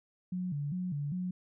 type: tone with vibrato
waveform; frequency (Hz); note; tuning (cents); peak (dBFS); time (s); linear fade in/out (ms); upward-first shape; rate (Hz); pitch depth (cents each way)
sine; 162; E3; -30; -32; 0.32-1.31; 5; square; 2.5; 200
effects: none